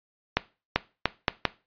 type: accelerating click train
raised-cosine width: 0.3 ms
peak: -4 dBFS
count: 5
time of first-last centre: 0.37-1.453 s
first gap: 390 ms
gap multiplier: 0.76
effects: noise-tail reverb RT60 0.3 s tail -18 dB re dry + resampled to 11025 Hz